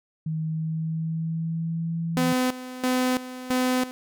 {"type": "tone with pitch glide", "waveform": "sine", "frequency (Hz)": [158.3, 166.07], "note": ["D#3", "E3"], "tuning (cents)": [30, 13], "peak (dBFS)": -25, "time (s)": [0.26, 2.33], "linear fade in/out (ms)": 5, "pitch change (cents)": 83, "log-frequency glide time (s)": [0.42, 1.98]}
{"type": "tone with tremolo", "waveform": "sawtooth", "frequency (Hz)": 253.9, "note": "B3", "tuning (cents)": 48, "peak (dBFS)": -17, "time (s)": [2.17, 3.91], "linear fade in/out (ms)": 0, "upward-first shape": "square", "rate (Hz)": 1.5, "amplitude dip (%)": 80}
{"effects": []}